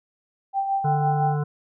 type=tone with tremolo; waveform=sine; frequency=784 Hz; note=G5; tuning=in tune; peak=-19 dBFS; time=0.53-1.37 s; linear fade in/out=50 ms; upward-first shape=sine; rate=5.9 Hz; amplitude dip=50%
type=harmonic tone; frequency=147.5 Hz; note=D3; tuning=8 cents sharp; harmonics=1 / 3 / 5 / 7 / 9 / 10; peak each=-22 / -32 / -36 / -39 / -41 / -42 dBFS; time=0.84-1.44 s; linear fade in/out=10 ms
effects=none